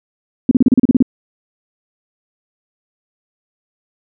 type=tone bursts; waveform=sine; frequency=252.9 Hz; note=B3; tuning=41 cents sharp; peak=-5 dBFS; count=10; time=0.49-1.025 s; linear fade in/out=2 ms; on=22 ms; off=35 ms; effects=none